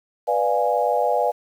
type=chord; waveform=sine; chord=B diminished seventh; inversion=none; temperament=equal with one note detuned; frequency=493.9 / 592.1 / 698.5 / 830.6 Hz; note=B4 / D5 / F5 / Ab5; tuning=0 / +14 / 0 / 0 cents; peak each=-23 dBFS; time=0.27-1.32 s; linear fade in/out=20 ms; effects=8-bit